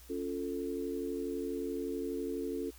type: chord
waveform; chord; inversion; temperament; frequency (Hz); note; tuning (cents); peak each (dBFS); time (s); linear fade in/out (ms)
sine; Db augmented; none; equal with one note detuned; 277.2 / 349.2 / 441.8; Db4 / F4 / A4; 0 / 0 / +7; -38 / -39 / -38; 0.09-2.71; 20
effects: added 60 Hz sine -54 dBFS peak until 2.78 s + white hiss -58 dBFS RMS until 2.78 s